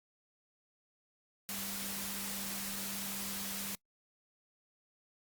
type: tone in noise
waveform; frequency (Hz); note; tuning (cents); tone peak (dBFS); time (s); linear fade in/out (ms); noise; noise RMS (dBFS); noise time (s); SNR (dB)
sine; 197.4; G3; +12; -46; 1.49-3.75; 0; white; -40; 1.49-3.75; -9
effects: noise-tail reverb RT60 0.1 s tail -25 dB re dry + Opus 48 kbps